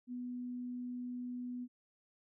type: tone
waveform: sine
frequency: 246.9 Hz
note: B3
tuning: in tune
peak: -39 dBFS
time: 0.07-1.68 s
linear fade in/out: 50 ms
effects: none